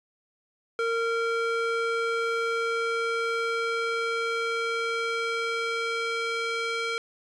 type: tone with band-pass filter sweep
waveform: square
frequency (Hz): 460.3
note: A#4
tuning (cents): -22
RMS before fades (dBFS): -28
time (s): 0.79-6.98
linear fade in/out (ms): 0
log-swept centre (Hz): 1200 to 2300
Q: 0.97
effects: resampled to 24000 Hz + 9-bit